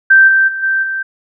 sine tone with level steps, 1563 Hz, G6, 6 cents flat, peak -3 / -7 / -18 / -11 / -16 dBFS, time 0.1-1.03 s, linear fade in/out 10 ms, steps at 0.27 / 0.47 / 0.62 / 0.82 s, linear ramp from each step 20 ms, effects none

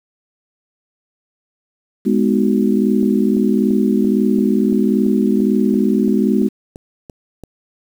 sine chord, G# minor seventh, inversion none, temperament just, 207.7 / 249.2 / 311.5 / 373.8 Hz, G#3 / B3 / D#4 / F#4, 0 / +16 / +2 / +18 cents, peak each -15 / -17 / -20 / -20 dBFS, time 2.05-6.49 s, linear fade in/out 20 ms
click train, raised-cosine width 2 ms, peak -21 dBFS, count 14, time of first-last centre 3.03-7.437 s, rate 2.95 Hz
effects 7-bit

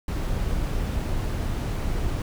brown noise, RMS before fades -26 dBFS, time 0.08-2.22 s, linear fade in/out 2 ms, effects none

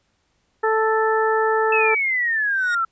harmonic tone, 440 Hz, A4, in tune, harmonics 1 / 2 / 3 / 4, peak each -19 / -22 / -24 / -25 dBFS, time 0.63-1.95 s, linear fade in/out 10 ms
sine exponential sweep, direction down, 2635 to 1318.5 Hz, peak -18 dBFS, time 1.72-2.85 s, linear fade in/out 5 ms
sawtooth tone with exponential growth, 1864.7 Hz, A#6, in tune, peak -22 dBFS, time 2.48-2.75 s, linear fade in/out 5 ms, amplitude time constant 57 ms
effects pink hiss -67 dBFS RMS until 2.91 s + resampled to 16000 Hz

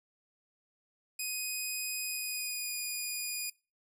10% pulse tone with pitch glide, 2500 to 2456 Hz, D#7 to D#7, +8 to -23 cents, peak -26 dBFS, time 1.19-3.5 s, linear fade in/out 5 ms, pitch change -31 cents, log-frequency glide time 2.04-2.75 s, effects noise-tail reverb RT60 0.3 s tail -22 dB re dry

